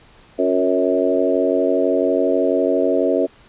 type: harmonic tone with a mistuned harmonic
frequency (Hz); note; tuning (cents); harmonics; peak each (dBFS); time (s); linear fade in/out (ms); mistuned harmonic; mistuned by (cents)
92.1; F#2; -7; 3 / 4 / 5 / 6 / 7; -21 / -21 / -21 / -21 / -21; 0.38-3.27; 20; 4; -29
effects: pink hiss -49 dBFS RMS until 3.48 s + resampled to 8000 Hz